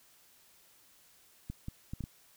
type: clicks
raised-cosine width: 5 ms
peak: -26 dBFS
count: 5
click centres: 1.5 / 1.684 / 1.935 / 2.007 / 2.039 s
effects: white hiss -63 dBFS RMS until 2.36 s